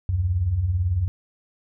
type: beating tone pair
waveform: sine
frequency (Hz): 73.42 / 91.42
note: D2 / F#2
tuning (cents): 0 / -20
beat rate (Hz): 18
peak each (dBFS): -28 / -20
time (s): 0.09-1.08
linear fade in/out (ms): 0
effects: none